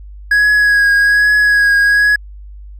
triangle tone with vibrato, 1661.2 Hz, G#6, in tune, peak -6 dBFS, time 0.31-2.16 s, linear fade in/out 5 ms, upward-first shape triangle, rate 1.2 Hz, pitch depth 27 cents each way, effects added 50 Hz sine -30 dBFS peak until 2.79 s

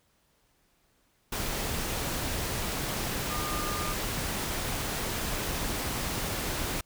sine tone in noise, 1210 Hz, D#6, 49 cents flat, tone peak -35 dBFS, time 3.3-3.93 s, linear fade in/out 5 ms, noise pink, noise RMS -32 dBFS, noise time 1.32-6.81 s, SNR -6 dB, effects pink hiss -69 dBFS RMS until 6.85 s

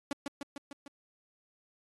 sawtooth tone with echo, 282.9 Hz, C#4, 35 cents sharp, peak -27 dBFS, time 0.11-0.13 s, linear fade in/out 2 ms, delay 150 ms, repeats 5, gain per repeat -3 dB, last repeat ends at 0.88 s, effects AAC 32 kbps

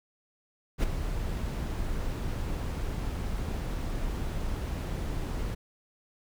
brown noise with ADSR envelope, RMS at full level -22 dBFS, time 0.78-5.55 s, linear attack 55 ms, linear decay 7 ms, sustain -10 dB, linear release 12 ms, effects none

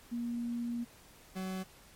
sine / 40% pulse tone pair in turn, 237.1 / 187.81 Hz, A#3 / F#3, +30 / +26 cents, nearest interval major third, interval 404 cents, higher first, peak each -33 / -35 dBFS, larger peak first, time 0.11-0.85 / 1.35-1.64 s, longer first, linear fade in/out 20 ms, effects pink hiss -58 dBFS RMS until 1.95 s + MP3 64 kbps

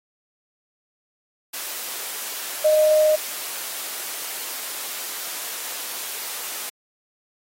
sine tone in noise, 616 Hz, D#5, 17 cents flat, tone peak -13 dBFS, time 2.64-3.16 s, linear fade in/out 10 ms, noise white, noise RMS -31 dBFS, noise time 1.53-6.7 s, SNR +15 dB, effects high-pass 400 Hz 12 dB/octave + AAC 48 kbps

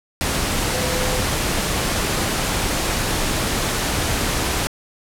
sine tone in noise, 508 Hz, B4, 49 cents sharp, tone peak -26 dBFS, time 0.74-1.23 s, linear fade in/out 0 ms, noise pink, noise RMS -21 dBFS, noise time 0.21-4.67 s, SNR -8 dB, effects low-pass 12000 Hz 12 dB/octave

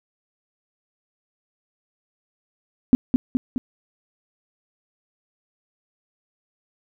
sine tone with echo, 252.8 Hz, B3, 41 cents sharp, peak -8 dBFS, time 2.93-2.95 s, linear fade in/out 0 ms, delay 210 ms, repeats 3, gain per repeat -4 dB, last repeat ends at 3.58 s, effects none

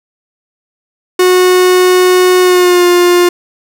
45% pulse tone with pitch glide, 365.5 to 353.5 Hz, F#4 to F4, -21 to +21 cents, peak -5 dBFS, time 1.19-3.29 s, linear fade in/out 5 ms, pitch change -58 cents, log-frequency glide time 2.41-2.86 s, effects none

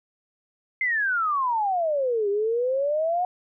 sine exponential two-way sweep, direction down then up, 2109 to 396.4 to 735 Hz, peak -21 dBFS, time 0.81-3.25 s, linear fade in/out 2 ms, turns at 2.29 s, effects none

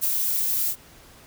violet noise with ADSR envelope, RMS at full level -22 dBFS, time 0.01-0.76 s, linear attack 28 ms, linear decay 72 ms, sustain -2 dB, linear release 67 ms, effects pink hiss -50 dBFS RMS until 1.26 s

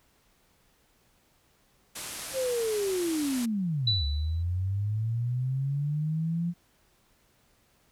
white low-pass noise, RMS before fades -39 dBFS, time 1.95-3.46 s, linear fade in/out 10 ms, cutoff 12000 Hz, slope 48 dB/octave
sine linear two-way sweep, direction down then up, 538 to 69.3 to 174.6 Hz, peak -26 dBFS, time 2.33-6.54 s, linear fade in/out 50 ms, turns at 4.05 s
sine tone with exponential decay, 3962 Hz, B7, 5 cents sharp, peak -21 dBFS, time 3.87-4.43 s, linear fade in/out 5 ms, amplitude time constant 120 ms
effects pink hiss -66 dBFS RMS until 7.91 s

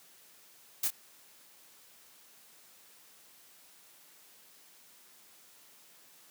blue noise with echo, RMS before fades -30 dBFS, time 0.83-0.88 s, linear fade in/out 5 ms, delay 25 ms, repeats 1, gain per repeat -7 dB, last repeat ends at 0.905 s, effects white hiss -59 dBFS RMS until 6.3 s + high-pass 150 Hz 12 dB/octave

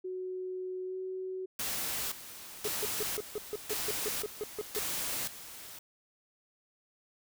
sine tone with pitch glide, 370 to 374.3 Hz, F#4 to F#4, 0 to +20 cents, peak -35 dBFS, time 0.04-1.46 s, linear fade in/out 10 ms, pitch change +20 cents, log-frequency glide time 0.85-0.96 s
white noise with tremolo, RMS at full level -35 dBFS, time 1.59-5.79 s, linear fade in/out 5 ms, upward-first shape square, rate 0.95 Hz, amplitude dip 75%
triangle tone bursts, 422.3 Hz, G#4, 29 cents sharp, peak -30 dBFS, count 13, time 2.65-4.788 s, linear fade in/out 0 ms, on 26 ms, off 150 ms
effects none

